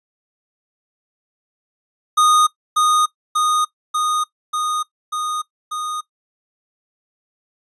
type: tone with echo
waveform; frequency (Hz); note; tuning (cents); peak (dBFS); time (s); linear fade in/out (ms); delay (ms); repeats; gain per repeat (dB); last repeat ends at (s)
square; 1235; D#6; -13; -12; 2.17-2.47; 10; 590; 6; -2; 6.01
effects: noise-tail reverb RT60 0.1 s tail -17 dB re dry + resampled to 24000 Hz